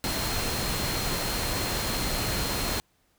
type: tone in noise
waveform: sine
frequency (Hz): 4201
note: C8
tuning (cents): +6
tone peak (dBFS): -36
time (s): 0.04-2.8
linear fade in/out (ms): 0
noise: pink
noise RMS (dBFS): -29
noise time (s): 0.04-2.8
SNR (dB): -10
effects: pink hiss -68 dBFS RMS until 3.18 s